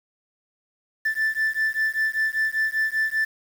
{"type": "beating tone pair", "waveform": "sine", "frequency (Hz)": [1760, 1765.1], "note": ["A6", "A6"], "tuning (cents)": [0, 5], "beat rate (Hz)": 5.1, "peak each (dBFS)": -22, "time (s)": [1.05, 3.25], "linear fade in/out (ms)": 10, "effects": ["tanh soft clip ceiling -18 dBFS", "7-bit"]}